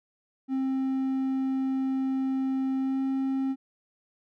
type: tone with pitch glide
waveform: triangle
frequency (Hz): 265.1 to 267.3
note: C4 to C4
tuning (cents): +23 to +37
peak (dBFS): -23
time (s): 0.48-3.56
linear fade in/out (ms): 50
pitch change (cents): +14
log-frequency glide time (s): 2.78-3.01
effects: none